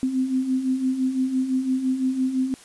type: beating tone pair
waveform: sine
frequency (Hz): 255.4 / 261.3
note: C4 / C4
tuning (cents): -42 / -2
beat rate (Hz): 5.9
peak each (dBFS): -28 / -21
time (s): 0.03-2.54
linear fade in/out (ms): 0
effects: white hiss -48 dBFS RMS until 2.64 s + resampled to 24000 Hz